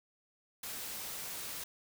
white noise, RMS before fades -42 dBFS, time 0.63-1.64 s, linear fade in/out 5 ms, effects none

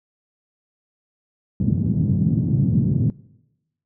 white band-pass noise, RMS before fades -19 dBFS, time 1.6-3.1 s, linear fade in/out 2 ms, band 110 to 190 Hz, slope 24 dB/octave, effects noise-tail reverb RT60 0.9 s tail -21 dB re dry

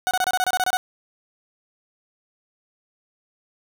30% pulse tone bursts, 740 Hz, F#5, in tune, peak -16 dBFS, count 11, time 0.07-0.77 s, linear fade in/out 0 ms, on 40 ms, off 26 ms, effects none

